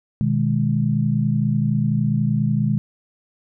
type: chord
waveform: sine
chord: G# minor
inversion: first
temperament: equal with one note detuned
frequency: 123.47 / 153.87 / 207.7 Hz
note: B2 / D#3 / G#3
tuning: 0 / -19 / 0 cents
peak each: -21 dBFS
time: 0.21-2.78 s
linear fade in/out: 0 ms
effects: none